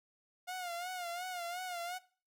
sawtooth tone with vibrato, 712 Hz, F5, 33 cents sharp, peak -35 dBFS, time 0.47-1.99 s, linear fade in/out 20 ms, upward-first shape sine, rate 2.8 Hz, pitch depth 73 cents each way, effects noise-tail reverb RT60 0.4 s tail -19 dB re dry

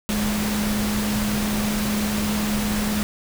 sine tone in noise, 210 Hz, G#3, 19 cents sharp, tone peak -22 dBFS, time 0.09-3.03 s, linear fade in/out 0 ms, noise pink, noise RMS -27 dBFS, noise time 0.09-3.03 s, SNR +2 dB, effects none

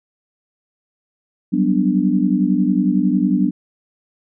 sine chord, G major seventh, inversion third, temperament equal, 185 / 196 / 246.9 / 293.7 Hz, F#3 / G3 / B3 / D4, 0 / 0 / 0 / 0 cents, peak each -19 dBFS, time 1.52-3.51 s, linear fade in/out 20 ms, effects none

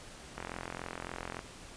click train, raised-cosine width 0.5 ms, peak -23 dBFS, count 45, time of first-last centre 0.38-1.391 s, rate 43.5 Hz, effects pink hiss -50 dBFS RMS until 1.76 s + resampled to 22050 Hz

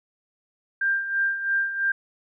sine tone with tremolo, 1589 Hz, G6, 23 cents sharp, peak -19 dBFS, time 0.81-1.92 s, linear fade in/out 5 ms, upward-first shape sine, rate 3 Hz, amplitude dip 65%, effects none

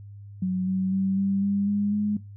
sine tone with pitch steps, 185 / 188.67 / 192.41 / 196.23 / 200.1 / 204.1 / 208.1 Hz, F#3 / F#3 / G3 / G3 / G3 / G#3 / G#3, 0 / +34 / -32 / +2 / +36 / -30 / +4 cents, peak -22 dBFS, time 0.42-2.17 s, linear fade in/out 5 ms, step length 250 ms, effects noise-tail reverb RT60 0.2 s tail -17 dB re dry + added 101 Hz sine -40 dBFS peak until 2.36 s

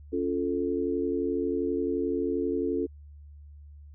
sine chord, Db augmented, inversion none, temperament equal, 277.2 / 349.2 / 440 Hz, Db4 / F4 / A4, 0 / 0 / 0 cents, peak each -30 dBFS, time 0.12-2.87 s, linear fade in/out 20 ms, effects added 73 Hz sine -45 dBFS peak until 3.94 s

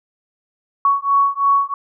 sine beating tone pair, 1115 / 1118 Hz, C#6 / C#6, +10 / +14 cents, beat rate 3 Hz, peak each -16 dBFS, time 0.85-1.74 s, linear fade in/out 2 ms, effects none

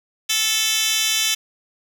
10% pulse tone with high-pass filter, 438.6 Hz, A4, 6 cents flat, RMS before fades -20 dBFS, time 0.29-1.35 s, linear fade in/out 10 ms, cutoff 3800 Hz, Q 3.1, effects none

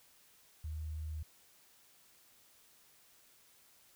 sine tone, 77.78 Hz, D#2, in tune, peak -38 dBFS, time 0.64-1.23 s, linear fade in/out 5 ms, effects white hiss -65 dBFS RMS until 3.95 s

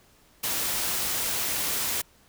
white noise, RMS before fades -28 dBFS, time 0.43-2.02 s, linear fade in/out 10 ms, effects pink hiss -59 dBFS RMS until 2.28 s

